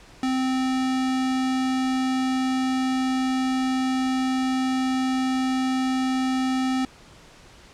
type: tone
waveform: square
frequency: 260 Hz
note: C4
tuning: 11 cents flat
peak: -22 dBFS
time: 0.23-6.85 s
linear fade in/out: 2 ms
effects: pink hiss -49 dBFS RMS until 7.73 s + low-pass 7000 Hz 12 dB/octave